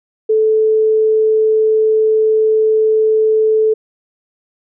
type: tone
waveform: sine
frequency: 436.4 Hz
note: A4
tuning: 14 cents flat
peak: -9 dBFS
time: 0.29-3.74 s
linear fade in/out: 10 ms
effects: none